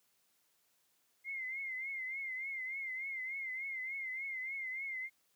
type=tone with vibrato; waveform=sine; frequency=2106 Hz; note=C7; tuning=11 cents sharp; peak=-38 dBFS; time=1.24-5.1 s; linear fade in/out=50 ms; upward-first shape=triangle; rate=3.4 Hz; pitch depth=85 cents each way; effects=white hiss -75 dBFS RMS until 5.35 s + high-pass 100 Hz 12 dB/octave